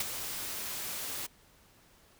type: noise with ADSR envelope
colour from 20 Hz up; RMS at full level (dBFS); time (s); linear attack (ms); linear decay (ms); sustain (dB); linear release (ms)
white; -30; 0-1.27; 4; 23; -8; 14
effects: pink hiss -62 dBFS RMS until 2.19 s